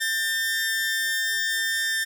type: tone pair together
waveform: sawtooth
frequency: 1593 / 1800.4 Hz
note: G6 / A6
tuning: +27 / +39 cents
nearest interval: major second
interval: 212 cents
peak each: -30 / -20 dBFS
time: 0-2.05 s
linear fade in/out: 20 ms
effects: none

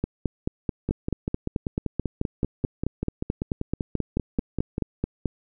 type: two click trains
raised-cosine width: 3 ms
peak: -11 / -13 dBFS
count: 25 / 21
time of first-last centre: 0.04-5.257 / 0.89-4.781 s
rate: 4.6 / 5.14 Hz
effects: none

